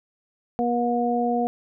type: harmonic tone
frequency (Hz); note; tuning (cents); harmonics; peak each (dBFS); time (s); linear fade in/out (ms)
239.9; A#3; +50; 1 / 2 / 3; -24 / -26 / -24; 0.59-1.47; 0
effects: none